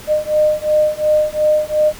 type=beating tone pair; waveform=sine; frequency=608 / 610.8 Hz; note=D#5 / D#5; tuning=-40 / -32 cents; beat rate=2.8 Hz; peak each=-15 / -15 dBFS; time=0.07-1.93 s; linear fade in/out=50 ms; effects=pink hiss -36 dBFS RMS until 1.99 s